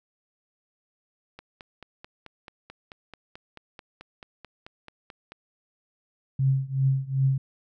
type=click train; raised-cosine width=0.3 ms; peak=-26 dBFS; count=19; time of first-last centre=1.39-5.32 s; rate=4.58 Hz
type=tone with tremolo; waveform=sine; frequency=134.4 Hz; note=C3; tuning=47 cents sharp; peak=-17 dBFS; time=6.39-7.38 s; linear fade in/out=5 ms; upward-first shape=triangle; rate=2.6 Hz; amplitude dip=95%
effects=none